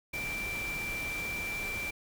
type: tone in noise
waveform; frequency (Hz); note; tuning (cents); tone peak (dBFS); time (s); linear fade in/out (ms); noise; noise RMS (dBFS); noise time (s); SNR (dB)
sine; 2349; D7; 0; -34; 0.13-1.91; 10; pink; -41; 0.13-1.91; +4
effects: none